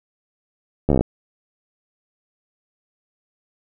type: slowing click train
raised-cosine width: 2 ms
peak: -4 dBFS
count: 9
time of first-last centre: 0.89-1.01 s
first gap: 13 ms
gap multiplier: 1.04
effects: none

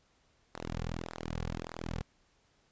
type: tone with flanger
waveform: sawtooth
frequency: 41.2 Hz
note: E1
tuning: in tune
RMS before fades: -39 dBFS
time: 0.54-2.02 s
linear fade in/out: 10 ms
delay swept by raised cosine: 0.32 to 3.22 ms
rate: 1.7 Hz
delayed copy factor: -1
effects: pink hiss -70 dBFS RMS until 2.71 s + resampled to 16000 Hz

